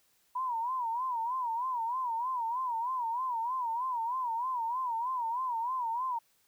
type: tone with vibrato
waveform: sine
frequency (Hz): 970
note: B5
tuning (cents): -31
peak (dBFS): -30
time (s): 0.35-6.19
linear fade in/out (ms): 10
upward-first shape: sine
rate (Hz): 3.2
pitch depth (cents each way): 130
effects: white hiss -70 dBFS RMS until 6.47 s